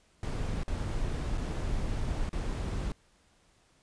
brown noise with dropouts, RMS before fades -32 dBFS, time 0.23-2.92 s, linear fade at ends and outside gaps 1 ms, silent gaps 0.634-0.68 / 1.375-1.379 / 2.292-2.33 s, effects pink hiss -66 dBFS RMS until 3.82 s + resampled to 22050 Hz

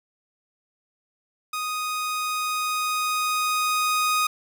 sawtooth tone with level ramp, 1245 Hz, D#6, 1 cent sharp, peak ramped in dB -23 to -16 dBFS, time 1.53-4.27 s, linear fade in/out 5 ms, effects none

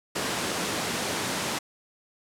pink high-pass noise, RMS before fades -29 dBFS, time 0.15-1.59 s, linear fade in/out 10 ms, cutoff 180 Hz, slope 12 dB/octave, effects low-pass 10000 Hz 12 dB/octave

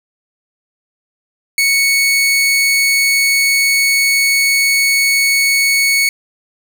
sawtooth tone, 2217 Hz, C#7, in tune, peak -7 dBFS, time 1.58-6.09 s, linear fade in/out 2 ms, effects none

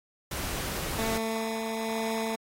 pink noise, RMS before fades -34 dBFS, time 0.31-1.18 s, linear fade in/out 5 ms
15% pulse tone with tremolo, 223.4 Hz, A3, 27 cents sharp, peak -22 dBFS, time 0.98-2.36 s, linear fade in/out 10 ms, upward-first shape sine, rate 1.1 Hz, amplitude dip 25%
effects AAC 48 kbps

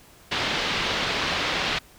white low-pass noise, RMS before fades -26 dBFS, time 0.31-1.79 s, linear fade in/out 10 ms, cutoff 4000 Hz, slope 24 dB/octave, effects pink hiss -52 dBFS RMS until 1.98 s

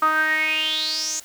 sawtooth tone with band-pass filter sweep, 311.9 Hz, D#4, 4 cents sharp, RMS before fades -22 dBFS, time 0.02-1.2 s, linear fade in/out 5 ms, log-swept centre 1200 to 6900 Hz, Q 8.8, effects white hiss -46 dBFS RMS until 1.24 s

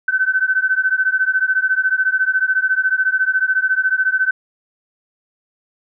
sine beating tone pair, 1518 / 1532 Hz, F#6 / G6, +44 / -40 cents, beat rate 14 Hz, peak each -17 dBFS, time 0.08-4.31 s, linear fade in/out 5 ms, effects none

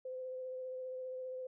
sine tone with vibrato, 513 Hz, C5, 34 cents flat, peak -40 dBFS, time 0.05-1.47 s, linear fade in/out 5 ms, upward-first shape sine, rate 15 Hz, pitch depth 15 cents each way, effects none

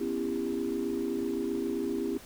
sine chord, C# half-diminished seventh, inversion third, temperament just, 249.5 / 277.2 / 332.6 / 399.1 Hz, B3 / C#4 / E4 / G4, +18 / 0 / +16 / +31 cents, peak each -34 / -35 / -33 / -33 dBFS, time 0-2.18 s, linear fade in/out 10 ms, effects tanh soft clip ceiling -21 dBFS + pink hiss -50 dBFS RMS until 2.25 s

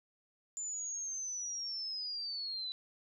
sine linear sweep, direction down, 7130 to 3951 Hz, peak -37 dBFS, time 0.57-2.72 s, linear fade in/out 0 ms, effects none

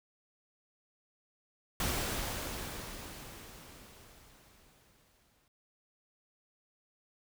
pink noise with exponential decay, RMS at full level -32 dBFS, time 1.8-5.48 s, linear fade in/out 2 ms, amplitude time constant 800 ms, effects none

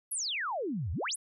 sine exponential two-way sweep, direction down then up, 11830 to 73.42 to 11830 Hz, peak -31 dBFS, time 0.11-1.16 s, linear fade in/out 10 ms, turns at 0.92 s, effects none

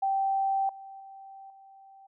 sine tone with level steps, 779 Hz, G5, 11 cents flat, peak -24 / -42 / -44 / -50 dBFS, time 0.02-2.07 s, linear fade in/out 10 ms, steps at 0.69 / 1 / 1.5 s, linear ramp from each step 2 ms, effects none

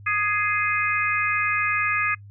harmonic tone with a mistuned harmonic, 417.7 Hz, G#4, 10 cents sharp, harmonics 3 / 4 / 5 / 6, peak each -26 / -26 / -26 / -26 dBFS, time 0.06-2.15 s, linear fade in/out 10 ms, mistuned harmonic 3, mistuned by -20 cents, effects noise-tail reverb RT60 0.1 s tail -24 dB re dry + added 101 Hz sine -41 dBFS peak until 2.3 s

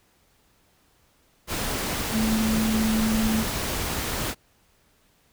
sine tone in noise, 220 Hz, A3, in tune, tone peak -21 dBFS, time 2.11-3.45 s, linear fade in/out 50 ms, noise pink, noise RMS -28 dBFS, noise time 1.47-4.35 s, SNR +4 dB, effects pink hiss -63 dBFS RMS until 5.32 s

